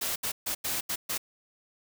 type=noise bursts at uneven times; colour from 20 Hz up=white; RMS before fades=-31 dBFS; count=6; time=0.01-0.16 / 0.23-0.32 / 0.46-0.55 / 0.64-0.81 / 0.89-0.96 / 1.09-1.18 s; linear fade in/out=10 ms; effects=none